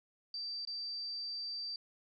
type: tone with dropouts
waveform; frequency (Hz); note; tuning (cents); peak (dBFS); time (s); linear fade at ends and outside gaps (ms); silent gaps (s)
sine; 4663; D8; -13; -38; 0.34-1.76; 2; 0.651-0.673
effects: none